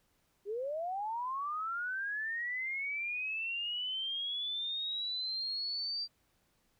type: linear sweep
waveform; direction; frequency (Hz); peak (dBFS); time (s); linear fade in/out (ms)
sine; up; 387.1 to 4709; -34; 0.45-6.08; 50
effects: pink hiss -74 dBFS RMS until 6.79 s